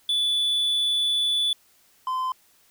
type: tone pair in turn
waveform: triangle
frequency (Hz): 3463 / 1029.6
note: A7 / C6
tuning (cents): -28 / -28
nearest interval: octave + major sixth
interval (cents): 2100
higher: first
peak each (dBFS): -19 / -22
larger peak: first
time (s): 0.09-1.53 / 2.07-2.32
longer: first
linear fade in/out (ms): 2
effects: white hiss -60 dBFS RMS until 2.7 s